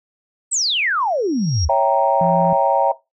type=exponential sweep; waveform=sine; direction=down; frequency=8410 to 66.8 Hz; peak=-16 dBFS; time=0.51-1.69 s; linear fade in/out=20 ms
type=tone with exponential growth; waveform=sine; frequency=5600 Hz; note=F8; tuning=4 cents sharp; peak=-22 dBFS; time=1-1.65 s; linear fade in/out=2 ms; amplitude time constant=140 ms
type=chord; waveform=sine; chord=C# diminished seventh; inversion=none; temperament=equal; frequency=554.4 / 659.3 / 784 / 932.3 Hz; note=C#5 / E5 / G5 / Bb5; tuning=0 / 0 / 0 / 0 cents; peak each=-18 dBFS; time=1.69-2.92 s; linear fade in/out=5 ms
type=tone; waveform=sine; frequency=172.2 Hz; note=F3; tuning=24 cents flat; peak=-19 dBFS; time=2.21-2.53 s; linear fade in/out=2 ms
effects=noise-tail reverb RT60 0.2 s tail -17 dB re dry + tanh soft clip ceiling -1 dBFS